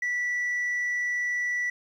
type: tone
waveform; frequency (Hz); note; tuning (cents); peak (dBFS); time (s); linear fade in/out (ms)
sine; 1959; B6; -15; -23; 0.02-1.7; 5
effects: tanh soft clip ceiling -24 dBFS + 10-bit